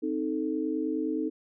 sine chord, A diminished, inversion first, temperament equal, 261.6 / 311.1 / 440 Hz, C4 / Eb4 / A4, 0 / 0 / 0 cents, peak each -33 / -29 / -34 dBFS, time 0.02-1.3 s, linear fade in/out 20 ms, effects none

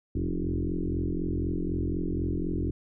sine tone with frequency modulation, 130.81 Hz, C3, in tune, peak -26 dBFS, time 0.15-2.71 s, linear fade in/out 5 ms, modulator 44 Hz, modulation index 5.3, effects none

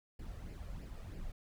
brown noise with flanger, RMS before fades -45 dBFS, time 0.19-1.32 s, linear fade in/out 5 ms, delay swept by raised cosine 0.4 to 1.7 ms, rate 3.1 Hz, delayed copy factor +0.55, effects none

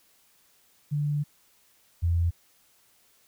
sine tone pair in turn, 146.83 / 85.05 Hz, D3 / F2, 0 / -45 cents, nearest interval major sixth, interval 945 cents, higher first, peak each -24 / -21 dBFS, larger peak second, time 0.91-1.24 / 2.02-2.31 s, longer first, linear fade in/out 20 ms, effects white hiss -63 dBFS RMS until 3.27 s

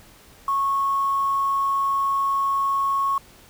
sine tone with quantisation, 1100 Hz, C#6, 14 cents flat, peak -19 dBFS, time 0.48-3.18 s, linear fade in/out 2 ms, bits 7, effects pink hiss -50 dBFS RMS until 3.49 s

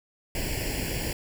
pink noise with comb filter, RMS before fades -30 dBFS, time 0.35-1.13 s, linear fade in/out 2 ms, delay 0.4 ms, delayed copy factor +0.9, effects none

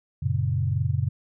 sine chord, F# major, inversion none, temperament equal with one note detuned, 93.14 / 116.54 / 138.59 Hz, F#2 / A#2 / C#3, +12 / 0 / 0 cents, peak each -26 dBFS, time 0.22-1.09 s, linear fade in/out 10 ms, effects none

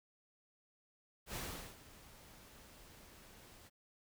pink noise with ADSR envelope, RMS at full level -42 dBFS, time 1.26-3.7 s, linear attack 93 ms, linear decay 400 ms, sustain -17 dB, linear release 29 ms, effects none

